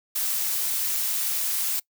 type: noise with high-pass filter sweep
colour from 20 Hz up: blue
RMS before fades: -26 dBFS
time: 0.15-1.8 s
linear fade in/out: 10 ms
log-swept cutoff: 250 to 610 Hz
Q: 0.79
effects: noise-tail reverb RT60 0.1 s tail -23 dB re dry